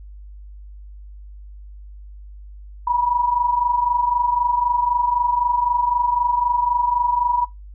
sine tone pair together, 950 / 973.9 Hz, A#5 / B5, +33 / -24 cents, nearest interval unison, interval 43 cents, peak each -21 / -18 dBFS, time 2.87-7.45 s, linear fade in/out 5 ms, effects noise-tail reverb RT60 0.2 s tail -21 dB re dry + added 50 Hz sine -36 dBFS peak until 7.74 s

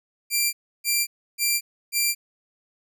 10% pulse tone bursts, 2368 Hz, D7, 14 cents sharp, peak -11 dBFS, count 4, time 0.3-2.15 s, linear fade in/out 50 ms, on 230 ms, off 310 ms, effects none

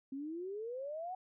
sine exponential sweep, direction up, 263.3 to 760 Hz, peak -39 dBFS, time 0.12-1.15 s, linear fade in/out 5 ms, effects none

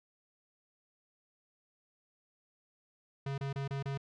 square tone bursts, 137.9 Hz, C#3, 9 cents flat, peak -35 dBFS, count 5, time 3.26-3.976 s, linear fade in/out 5 ms, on 120 ms, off 29 ms, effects low-pass 4000 Hz 12 dB/octave

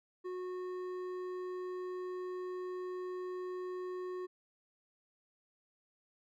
sine tone with hard clipping, 365.4 Hz, F#4, 22 cents flat, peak -40 dBFS, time 0.24-4.27 s, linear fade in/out 20 ms, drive 8 dB, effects none

